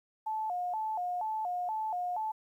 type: tone with vibrato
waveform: sine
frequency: 790 Hz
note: G5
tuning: 13 cents sharp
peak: -31 dBFS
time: 0.26-2.32 s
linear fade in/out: 10 ms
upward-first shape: square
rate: 2.1 Hz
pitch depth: 170 cents each way
effects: 11-bit